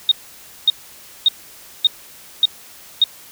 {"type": "tone bursts", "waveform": "sine", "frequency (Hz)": 3711, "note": "A#7", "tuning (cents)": -9, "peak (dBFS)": -8, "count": 6, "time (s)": [0.09, 3.04], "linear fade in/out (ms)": 2, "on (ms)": 25, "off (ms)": 560, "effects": ["white hiss -42 dBFS RMS until 3.31 s"]}